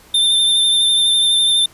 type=tone with vibrato; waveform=square; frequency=3580 Hz; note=A7; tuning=29 cents sharp; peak=-12 dBFS; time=0.14-1.66 s; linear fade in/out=5 ms; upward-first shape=sine; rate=12 Hz; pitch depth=21 cents each way; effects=pink hiss -46 dBFS RMS until 1.73 s + resampled to 32000 Hz